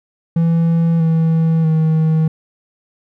triangle tone with pitch steps, 166.3 / 162.5 / 158.79 Hz, E3 / E3 / D#3, +16 / -24 / +36 cents, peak -9 dBFS, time 0.36-2.28 s, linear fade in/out 5 ms, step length 640 ms, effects none

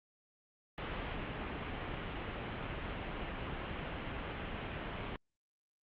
pink low-pass noise, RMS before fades -41 dBFS, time 0.78-5.16 s, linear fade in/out 0 ms, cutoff 3200 Hz, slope 48 dB/octave, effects Opus 48 kbps

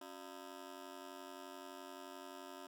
15% pulse ring-modulated tone, 321.8 Hz, E4, 42 cents flat, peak -40 dBFS, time 0.01-2.67 s, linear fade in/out 5 ms, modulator 45.8 Hz, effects none

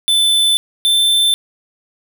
square tone pair in turn, 3518 / 3547 Hz, A7 / A7, -1 / +13 cents, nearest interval unison, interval 14 cents, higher second, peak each -11 dBFS, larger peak neither, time 0.08-0.57 / 0.85-1.34 s, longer neither, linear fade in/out 0 ms, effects none

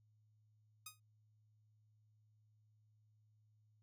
5% pulse tone with exponential decay, 1247 Hz, D#6, 3 cents sharp, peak -34 dBFS, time 0.86-1 s, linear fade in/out 5 ms, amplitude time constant 29 ms, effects added 107 Hz sine -70 dBFS peak until 3.82 s

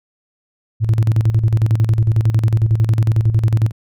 sine tone with tremolo, 110.8 Hz, A2, 13 cents sharp, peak -7 dBFS, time 0.8-3.72 s, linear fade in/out 50 ms, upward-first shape square, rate 11 Hz, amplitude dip 70%, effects tanh soft clip ceiling -7 dBFS

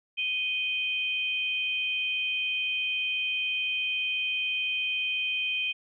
sine tone pair together, 2489 / 3133 Hz, D#7 / G7, 0 / -2 cents, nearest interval major third, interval 398 cents, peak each -28 / -31 dBFS, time 0.17-5.73 s, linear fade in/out 20 ms, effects none

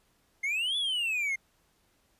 triangle exponential two-way sweep, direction up then down, 2093 to 3480 to 2093 Hz, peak -26 dBFS, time 0.43-1.36 s, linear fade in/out 10 ms, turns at 0.77 s, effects pink hiss -69 dBFS RMS until 2.19 s + resampled to 32000 Hz

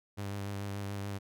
sawtooth tone with vibrato, 100 Hz, G2, 35 cents sharp, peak -32 dBFS, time 0.17-1.19 s, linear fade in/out 20 ms, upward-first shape sine, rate 6.9 Hz, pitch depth 24 cents each way, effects none

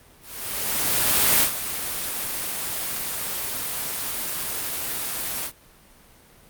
white noise with ADSR envelope, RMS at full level -17 dBFS, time 0.21-5.52 s, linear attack 1200 ms, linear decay 92 ms, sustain -11 dB, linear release 70 ms, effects pink hiss -52 dBFS RMS until 6.49 s + Opus 32 kbps

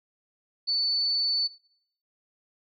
sine tone, 4489 Hz, C#8, 21 cents sharp, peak -23 dBFS, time 0.67-1.48 s, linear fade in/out 20 ms, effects noise-tail reverb RT60 0.6 s tail -20 dB re dry

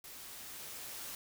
white noise with level ramp, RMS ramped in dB -50 to -44 dBFS, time 0.04-1.15 s, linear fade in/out 2 ms, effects none

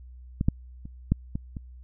clicks, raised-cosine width 5 ms, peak -13 / -8 / -27 / -8 / -17 / -23 dBFS, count 6, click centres 0.411 / 0.485 / 0.855 / 1.12 / 1.355 / 1.568 s, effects added 62 Hz sine -43 dBFS peak until 1.83 s

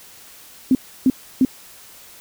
sine tone bursts, 260 Hz, C4, 11 cents flat, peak -10 dBFS, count 3, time 0.71-1.45 s, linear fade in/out 2 ms, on 40 ms, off 310 ms, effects white hiss -44 dBFS RMS until 2.2 s

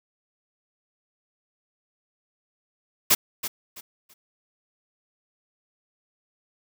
white noise with echo, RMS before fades -17 dBFS, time 3.1-3.15 s, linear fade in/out 10 ms, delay 330 ms, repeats 3, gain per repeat -12 dB, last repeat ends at 4.14 s, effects none

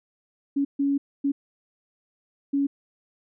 sine tone bursts at uneven times, 280 Hz, C#4, 18 cents sharp, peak -20 dBFS, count 4, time 0.56-0.65 / 0.79-0.98 / 1.24-1.32 / 2.53-2.67 s, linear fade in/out 10 ms, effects none

